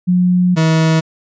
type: tone pair in turn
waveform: sine / 40% pulse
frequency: 180 / 160.36 Hz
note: F#3 / E3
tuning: -47 / -47 cents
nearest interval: major second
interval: 200 cents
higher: first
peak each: -9 dBFS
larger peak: neither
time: 0.07-0.56 / 0.56-1.01 s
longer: first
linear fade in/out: 20 ms
effects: resampled to 16000 Hz